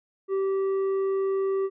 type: tone with tanh clipping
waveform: sine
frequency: 387.7 Hz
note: G4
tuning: 19 cents flat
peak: -24 dBFS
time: 0.28-1.7 s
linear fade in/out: 50 ms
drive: 6 dB
effects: none

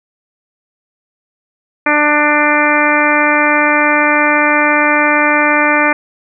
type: harmonic tone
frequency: 297.1 Hz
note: D4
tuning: 20 cents sharp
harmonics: 1 / 2 / 3 / 4 / 5 / 6 / 7 / 8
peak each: -17 / -17 / -17 / -17 / -17 / -17 / -17 / -17 dBFS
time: 1.86-5.93 s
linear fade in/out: 5 ms
effects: none

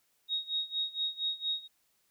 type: tone with tremolo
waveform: sine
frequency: 3761 Hz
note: A#7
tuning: 15 cents sharp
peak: -28 dBFS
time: 0.28-1.68 s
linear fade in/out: 50 ms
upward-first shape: sine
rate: 4.3 Hz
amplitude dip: 90%
effects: white hiss -73 dBFS RMS until 2.1 s

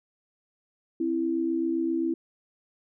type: tone pair together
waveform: sine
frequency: 263.2 / 330.8 Hz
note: C4 / E4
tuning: +10 / +6 cents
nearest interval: major third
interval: 396 cents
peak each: -30 / -25 dBFS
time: 1-2.14 s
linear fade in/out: 5 ms
effects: none

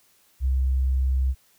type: tone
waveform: sine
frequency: 65.41 Hz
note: C2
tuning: in tune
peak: -19 dBFS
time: 0.4-1.35 s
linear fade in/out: 50 ms
effects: white hiss -61 dBFS RMS until 1.58 s

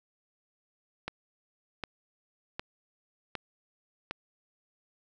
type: click train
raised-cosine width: 0.3 ms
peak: -18 dBFS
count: 5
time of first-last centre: 1.08-4.11 s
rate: 1.32 Hz
effects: none

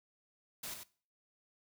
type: noise with echo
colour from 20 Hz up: white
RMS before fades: -43 dBFS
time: 0.63-0.74 s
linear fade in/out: 5 ms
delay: 95 ms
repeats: 1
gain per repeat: -6 dB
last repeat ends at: 0.835 s
effects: noise-tail reverb RT60 0.4 s tail -19 dB re dry

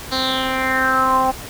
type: tone with low-pass filter sweep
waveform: 10% pulse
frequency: 261.6 Hz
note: C4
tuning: in tune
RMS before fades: -18 dBFS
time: 0.11-1.32 s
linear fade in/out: 20 ms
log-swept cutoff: 4700 to 830 Hz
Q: 5.9
effects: pink hiss -33 dBFS RMS until 1.49 s

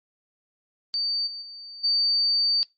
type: tone with level steps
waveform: sine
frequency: 4600 Hz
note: D8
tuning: 37 cents flat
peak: -23 / -33 / -38 / -19 dBFS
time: 0.94-2.63 s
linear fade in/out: 0 ms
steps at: 1.26 / 1.41 / 1.83 s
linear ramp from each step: 20 ms
effects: noise-tail reverb RT60 0.2 s tail -23 dB re dry + MP3 32 kbps

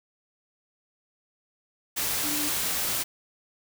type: tone in noise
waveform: sine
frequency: 297.1 Hz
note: D4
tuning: 20 cents sharp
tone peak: -33 dBFS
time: 2.23-2.5 s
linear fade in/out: 20 ms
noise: white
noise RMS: -28 dBFS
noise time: 1.96-3.04 s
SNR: -8 dB
effects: none

